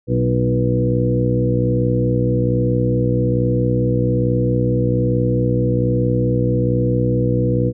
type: harmonic tone with a mistuned harmonic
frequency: 61.2 Hz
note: B1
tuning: 15 cents flat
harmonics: 1 / 2 / 3 / 4 / 5 / 6 / 8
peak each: -28 / -17 / -24 / -25 / -23 / -27 / -21 dBFS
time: 0.07-7.73 s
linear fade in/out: 50 ms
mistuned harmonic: 3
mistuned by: +31 cents
effects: none